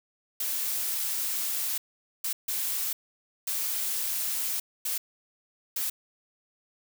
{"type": "noise bursts at uneven times", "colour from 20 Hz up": "blue", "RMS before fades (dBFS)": -30, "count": 6, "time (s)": [[0.4, 1.78], [2.24, 2.33], [2.48, 2.93], [3.47, 4.6], [4.85, 4.98], [5.76, 5.9]], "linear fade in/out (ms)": 5, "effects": []}